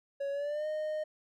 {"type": "tone with pitch glide", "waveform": "triangle", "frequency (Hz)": [558, 615.6], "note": ["C#5", "D#5"], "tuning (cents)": [11, -19], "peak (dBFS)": -30, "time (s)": [0.2, 1.04], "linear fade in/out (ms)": 10, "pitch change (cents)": 170, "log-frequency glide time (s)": [0.31, 0.67], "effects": []}